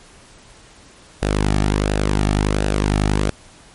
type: tone with flanger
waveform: sawtooth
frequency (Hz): 50.9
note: G#1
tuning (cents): -34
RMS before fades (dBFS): -18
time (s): 1.22-3.3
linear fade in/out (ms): 5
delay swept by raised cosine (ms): 0.91 to 2.01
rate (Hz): 1.4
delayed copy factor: -0.5
effects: pink hiss -46 dBFS RMS until 3.74 s + MP3 48 kbps